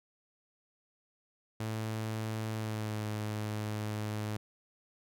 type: tone with pitch glide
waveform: sawtooth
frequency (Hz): 110 to 106.56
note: A2 to G#2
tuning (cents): 0 to +45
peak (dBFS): -30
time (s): 1.6-4.37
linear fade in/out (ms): 5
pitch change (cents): -55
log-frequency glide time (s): 2.53-3.04
effects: none